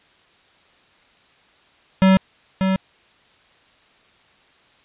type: tone with echo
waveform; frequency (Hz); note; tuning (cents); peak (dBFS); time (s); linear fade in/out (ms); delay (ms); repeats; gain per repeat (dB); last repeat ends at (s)
square; 190; F#3; +46; -11; 2.02-2.17; 0; 590; 1; -6; 2.76
effects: white hiss -55 dBFS RMS until 4.84 s + resampled to 8000 Hz

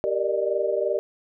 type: chord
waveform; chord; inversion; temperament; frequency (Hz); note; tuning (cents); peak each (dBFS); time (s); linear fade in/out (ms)
sine; Eb major seventh; first; equal with one note detuned; 392 / 466.2 / 587.3 / 610.2; G4 / Bb4 / D5 / Eb5; 0 / 0 / 0 / -34; -27; 0.04-0.99; 0
effects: none

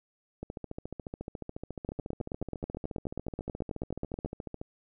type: two click trains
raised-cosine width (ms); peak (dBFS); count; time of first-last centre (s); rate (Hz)
2; -24 / -20; 60 / 23; 0.43-4.614 / 1.89-4.248; 14.1 / 9.33
effects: none

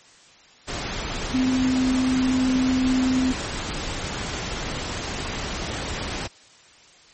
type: tone in noise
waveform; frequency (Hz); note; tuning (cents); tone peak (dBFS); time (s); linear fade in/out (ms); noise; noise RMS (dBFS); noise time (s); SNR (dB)
sine; 257.5; C4; -28; -18; 1.33-3.33; 20; pink; -29; 0.67-6.28; +8
effects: white hiss -51 dBFS RMS until 7.13 s + MP3 32 kbps

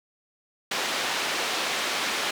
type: band-pass noise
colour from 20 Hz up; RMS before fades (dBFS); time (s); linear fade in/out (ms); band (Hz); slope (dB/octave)
white; -28; 0.71-2.31; 5; 290 to 3800; 12
effects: none

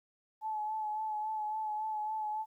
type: tone with vibrato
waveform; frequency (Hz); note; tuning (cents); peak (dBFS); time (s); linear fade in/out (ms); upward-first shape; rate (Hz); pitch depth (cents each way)
sine; 860; A5; -40; -33; 0.41-2.46; 50; sine; 3.6; 28
effects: 12-bit

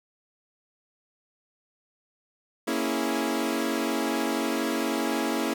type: chord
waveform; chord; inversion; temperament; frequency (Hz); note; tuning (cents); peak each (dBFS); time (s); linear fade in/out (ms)
sawtooth; A# half-diminished seventh; none; equal; 233.1 / 277.2 / 329.6 / 415.3; A#3 / C#4 / E4 / G#4; 0 / 0 / 0 / 0; -27 / -26 / -26 / -30; 2.67-5.54; 10
effects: none

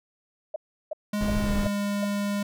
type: tone bursts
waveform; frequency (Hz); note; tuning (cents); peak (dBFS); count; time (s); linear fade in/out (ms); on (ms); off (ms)
sine; 618; D#5; -12; -27; 5; 0.54-2.045; 5; 21; 350
type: tone with pitch glide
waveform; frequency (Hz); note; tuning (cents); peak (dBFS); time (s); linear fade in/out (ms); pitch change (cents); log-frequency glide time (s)
square; 207.7 to 203.1; G#3 to G#3; 0 to -38; -26; 1.13-2.43; 5; -38; 1.39-1.53
type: noise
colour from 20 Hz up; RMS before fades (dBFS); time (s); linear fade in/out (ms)
brown; -28; 1.21-1.67; 0
effects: none

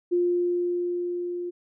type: tone with level ramp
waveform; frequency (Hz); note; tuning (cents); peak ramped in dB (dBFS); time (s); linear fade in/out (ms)
sine; 352.1; F4; +14; -19 to -29; 0.11-1.51; 20
effects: none

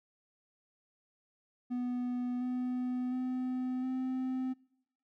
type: tone with pitch steps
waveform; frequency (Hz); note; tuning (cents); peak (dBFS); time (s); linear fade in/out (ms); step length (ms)
triangle; 246.9 / 250.6 / 254.4 / 258.3; B3 / B3 / C4 / C4; 0 / +25 / -48 / -22; -30; 1.7-4.54; 20; 710
effects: noise-tail reverb RT60 0.7 s tail -22 dB re dry

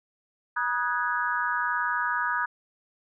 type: chord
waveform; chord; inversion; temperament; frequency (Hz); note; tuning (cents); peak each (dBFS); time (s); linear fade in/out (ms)
sine; G# minor seventh; first; equal with one note detuned; 964.1 / 1244.5 / 1480 / 1661.2; B5 / D#6 / F#6 / G#6; -42 / 0 / 0 / 0; -30; 0.56-2.46; 10
effects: none

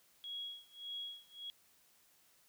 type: tone with tremolo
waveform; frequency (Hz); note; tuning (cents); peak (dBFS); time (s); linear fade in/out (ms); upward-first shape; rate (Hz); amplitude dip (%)
sine; 3318; G#7; -2; -40; 0.24-1.5; 0; sine; 1.7; 95
effects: white hiss -69 dBFS RMS until 2.48 s

